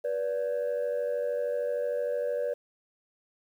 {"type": "tone pair together", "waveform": "sine", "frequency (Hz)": [486.9, 580], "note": ["B4", "D5"], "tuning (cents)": [-25, -22], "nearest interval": "minor third", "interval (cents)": 303, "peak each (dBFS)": -28, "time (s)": [0.04, 2.54], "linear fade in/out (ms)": 10, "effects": ["tanh soft clip ceiling -24 dBFS", "10-bit"]}